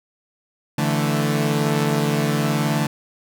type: chord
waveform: sawtooth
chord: D suspended second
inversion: none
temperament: equal with one note detuned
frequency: 146.83 / 165.96 / 220 Hz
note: D3 / E3 / A3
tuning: 0 / +12 / 0 cents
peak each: -17 / -21 / -19 dBFS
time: 0.78-2.87 s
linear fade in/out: 5 ms
effects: none